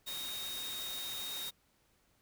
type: tone in noise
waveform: sine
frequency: 3729 Hz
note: A#7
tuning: in tune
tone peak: -40 dBFS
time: 0.06-1.51 s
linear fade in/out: 20 ms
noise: white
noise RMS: -44 dBFS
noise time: 0.06-1.51 s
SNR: +1 dB
effects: pink hiss -72 dBFS RMS until 2.21 s